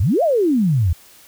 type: exponential two-way sweep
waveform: sine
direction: up then down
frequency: 77.2 to 711 to 77.2 Hz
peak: -13 dBFS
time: 0-0.93 s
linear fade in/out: 5 ms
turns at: 0.23 s
effects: white hiss -47 dBFS RMS until 1.27 s